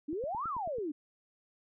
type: exponential two-way sweep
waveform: sine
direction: up then down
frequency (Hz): 278.3 to 1386 to 278.3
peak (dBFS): -33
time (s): 0.08-0.92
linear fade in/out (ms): 10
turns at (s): 0.47
type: click train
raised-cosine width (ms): 3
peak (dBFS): -35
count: 7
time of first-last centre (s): 0.13-0.784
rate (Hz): 9.17
effects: none